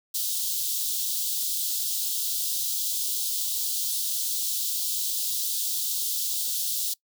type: high-pass noise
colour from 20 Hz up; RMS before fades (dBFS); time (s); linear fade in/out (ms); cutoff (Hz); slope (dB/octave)
white; -28; 0.14-6.94; 10; 3300; 48
effects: noise-tail reverb RT60 0.1 s tail -22 dB re dry